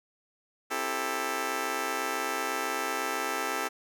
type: chord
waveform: 10% pulse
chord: A minor seventh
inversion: first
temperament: just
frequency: 264 / 330 / 396 / 440 Hz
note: C4 / E4 / G4 / A4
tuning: +16 / +2 / +18 / 0 cents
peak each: -30 / -29 / -28 / -26 dBFS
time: 0.7-3.69 s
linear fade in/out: 20 ms
effects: none